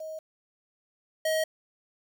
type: tone pair in turn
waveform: sine / square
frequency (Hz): 630 / 632.4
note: D#5 / D#5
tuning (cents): +21 / +28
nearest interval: unison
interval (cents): 7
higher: second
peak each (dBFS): -35 / -25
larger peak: second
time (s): 0-0.19 / 1.25-1.44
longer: neither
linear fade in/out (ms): 5
effects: 9-bit